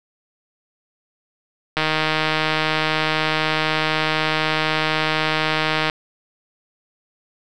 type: click train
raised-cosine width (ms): 0.3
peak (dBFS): -3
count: 645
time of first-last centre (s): 1.77-5.898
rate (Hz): 156
effects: none